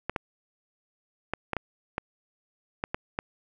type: clicks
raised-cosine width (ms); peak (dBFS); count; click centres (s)
0.5; -13; 9; 0.096 / 0.162 / 1.336 / 1.533 / 1.567 / 1.981 / 2.839 / 2.945 / 3.189
effects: none